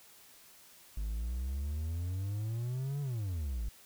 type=exponential two-way sweep; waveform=triangle; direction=up then down; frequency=50.4 to 145.6 to 50.4 Hz; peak=-31 dBFS; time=0.97-3.69 s; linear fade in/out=5 ms; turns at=3.01 s; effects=white hiss -58 dBFS RMS until 3.85 s